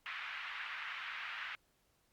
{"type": "band-pass noise", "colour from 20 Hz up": "pink", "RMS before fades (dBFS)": -44, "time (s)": [0.06, 1.55], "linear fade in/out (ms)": 0, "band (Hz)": [1300, 2800], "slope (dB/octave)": 24, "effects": ["pink hiss -75 dBFS RMS until 2.12 s", "Opus 48 kbps"]}